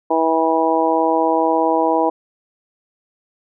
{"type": "harmonic tone", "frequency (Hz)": 162.1, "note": "E3", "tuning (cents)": -29, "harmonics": [2, 3, 4, 5, 6], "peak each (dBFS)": [-20, -20, -20, -20, -20], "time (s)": [0.1, 2.1], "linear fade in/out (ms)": 10, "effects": []}